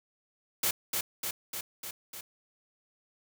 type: noise with echo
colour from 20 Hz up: white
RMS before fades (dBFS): -28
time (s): 0.63-0.71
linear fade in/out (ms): 5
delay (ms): 300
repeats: 5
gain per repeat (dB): -3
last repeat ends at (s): 2.21
effects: none